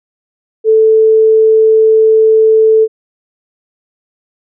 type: tone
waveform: sine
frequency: 440 Hz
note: A4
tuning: in tune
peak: -4 dBFS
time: 0.64-2.88 s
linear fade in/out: 50 ms
effects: none